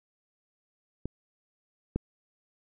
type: clicks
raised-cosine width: 3 ms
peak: -20 / -15 dBFS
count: 2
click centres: 1.056 / 1.96 s
effects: none